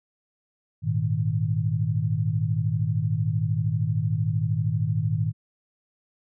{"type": "chord", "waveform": "sine", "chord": "Ab suspended second", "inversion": "none", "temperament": "just", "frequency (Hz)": [103.83, 116.8, 155.74], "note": ["Ab2", "Bb2", "Eb3"], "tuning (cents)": [0, 4, 2], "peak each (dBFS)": -26, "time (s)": [0.82, 5.33], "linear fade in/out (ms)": 50, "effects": []}